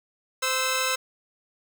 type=tone pair together; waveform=10% pulse; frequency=517.9 / 1311 Hz; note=C5 / E6; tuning=-18 / -10 cents; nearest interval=octave + major third; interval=1608 cents; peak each=-18 dBFS; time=0.42-0.96 s; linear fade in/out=10 ms; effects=none